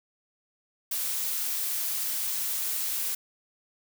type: noise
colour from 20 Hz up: blue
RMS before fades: -30 dBFS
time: 0.91-3.15 s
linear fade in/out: 5 ms
effects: none